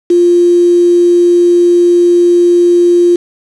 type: tone with quantisation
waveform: sine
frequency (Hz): 349.2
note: F4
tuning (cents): 0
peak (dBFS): -4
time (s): 0.1-3.16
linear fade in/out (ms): 5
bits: 4
effects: low-pass 6000 Hz 12 dB/octave